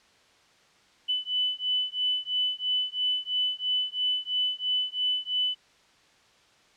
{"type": "beating tone pair", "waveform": "sine", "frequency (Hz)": [2998, 3001], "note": ["F#7", "F#7"], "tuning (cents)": [22, 24], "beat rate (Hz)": 3, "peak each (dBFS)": -28, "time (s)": [1.08, 5.55], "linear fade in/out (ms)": 20, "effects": ["white hiss -60 dBFS RMS until 6.76 s", "low-pass 5000 Hz 12 dB/octave"]}